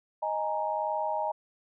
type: chord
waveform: sine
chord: D# suspended fourth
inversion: none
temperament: equal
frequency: 622.3 / 830.6 / 932.3 Hz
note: D#5 / G#5 / A#5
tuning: 0 / 0 / 0 cents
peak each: -32 dBFS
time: 0.22-1.32 s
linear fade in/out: 10 ms
effects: none